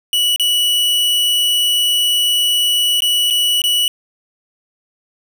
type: tone with dropouts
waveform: 45% pulse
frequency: 2942 Hz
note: F#7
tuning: 11 cents flat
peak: -12 dBFS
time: 0.13-3.88 s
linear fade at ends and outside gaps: 1 ms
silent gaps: 0.361-0.397 / 3.005-3.021 / 3.302-3.307 / 3.618-3.639 s
effects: none